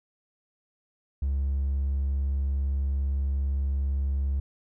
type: tone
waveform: triangle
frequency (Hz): 68.8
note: C#2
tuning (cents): -12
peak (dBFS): -21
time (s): 1.22-4.4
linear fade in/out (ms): 5
effects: tanh soft clip ceiling -19 dBFS